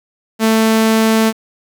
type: tone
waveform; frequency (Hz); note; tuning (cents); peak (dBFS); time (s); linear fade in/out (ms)
sawtooth; 221.8; A3; +14; -6; 0.39-1.33; 50
effects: 7-bit